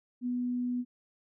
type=tone; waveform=sine; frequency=246.4 Hz; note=B3; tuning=4 cents flat; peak=-29 dBFS; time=0.21-0.85 s; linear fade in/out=50 ms; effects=none